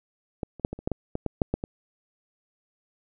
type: clicks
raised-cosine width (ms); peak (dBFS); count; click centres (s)
2; -16 / -29 / -8 / -19 / -27 / -12 / -13 / -15 / -13 / -7 / -11 / -17; 12; 0.432 / 0.597 / 0.649 / 0.73 / 0.79 / 0.875 / 0.917 / 1.154 / 1.263 / 1.418 / 1.54 / 1.639
effects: none